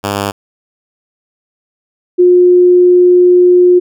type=tone pair in turn; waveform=5% pulse / sine; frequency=100.5 / 358.1 Hz; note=G2 / F4; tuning=+44 / +43 cents; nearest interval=octave + minor seventh; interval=2199 cents; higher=second; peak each=-3 dBFS; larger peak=neither; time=0.03-0.32 / 2.18-3.8 s; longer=second; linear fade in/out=20 ms; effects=none